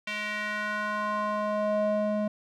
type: tone with band-pass filter sweep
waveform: square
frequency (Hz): 210.3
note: G#3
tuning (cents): +22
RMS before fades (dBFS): -29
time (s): 0.07-2.28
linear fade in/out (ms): 5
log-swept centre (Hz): 2500 to 440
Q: 2.5
effects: none